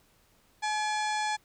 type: harmonic tone with a mistuned harmonic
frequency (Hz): 851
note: G#5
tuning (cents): +42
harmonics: 1 / 2 / 3 / 4 / 5 / 6 / 7 / 8 / 9 / 10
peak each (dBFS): -29 / -35 / -39 / -41 / -43 / -45 / -46 / -47 / -48 / -49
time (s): 0.62-1.37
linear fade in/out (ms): 20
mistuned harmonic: 3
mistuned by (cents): -120
effects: pink hiss -65 dBFS RMS until 1.44 s